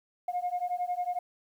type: beating tone pair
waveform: sine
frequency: 710 / 721 Hz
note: F5 / F#5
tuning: +28 / -45 cents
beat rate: 11 Hz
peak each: -31 dBFS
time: 0.28-1.19 s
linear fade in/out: 5 ms
effects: tanh soft clip ceiling -24 dBFS + 10-bit